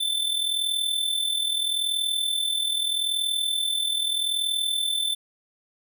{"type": "tone with amplitude modulation", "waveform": "square", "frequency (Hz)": 3534, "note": "A7", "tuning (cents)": 7, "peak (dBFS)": -21, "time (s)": [0, 5.15], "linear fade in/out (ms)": 10, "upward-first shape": "sine", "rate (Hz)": 40.8, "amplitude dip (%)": 60, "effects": []}